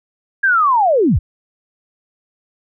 sine linear sweep, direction down, 1639 to 41 Hz, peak -10 dBFS, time 0.43-1.19 s, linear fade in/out 10 ms, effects none

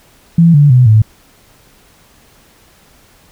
sine tone with pitch steps, 167.9 / 145.32 / 125.78 / 108.87 Hz, E3 / D3 / B2 / A2, +32 / -18 / +32 / -18 cents, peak -3 dBFS, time 0.38-1.02 s, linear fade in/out 5 ms, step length 160 ms, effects pink hiss -47 dBFS RMS until 3.31 s

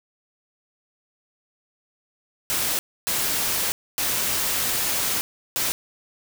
white noise bursts at uneven times, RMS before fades -24 dBFS, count 4, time 2.5-2.79 / 3.07-3.72 / 3.98-5.21 / 5.56-5.72 s, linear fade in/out 0 ms, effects none

